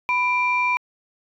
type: tone pair together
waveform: sine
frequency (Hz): 994 / 2364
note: B5 / D7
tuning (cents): +11 / +11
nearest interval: octave + minor third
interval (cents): 1500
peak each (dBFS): -20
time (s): 0.09-0.77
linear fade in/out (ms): 0
effects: tanh soft clip ceiling -11 dBFS